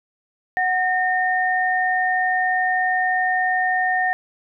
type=tone pair together; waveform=sine; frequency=740 / 1828.4 Hz; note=F#5 / A#6; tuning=0 / -34 cents; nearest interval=octave + major third; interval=1566 cents; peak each=-20 dBFS; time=0.57-4.13 s; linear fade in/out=0 ms; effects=none